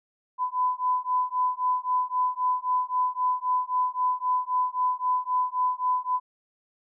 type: beating tone pair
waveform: sine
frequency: 1002 / 1005.8 Hz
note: B5 / B5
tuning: +25 / +31 cents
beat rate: 3.8 Hz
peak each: -26 dBFS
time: 0.38-6.2 s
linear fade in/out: 50 ms
effects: none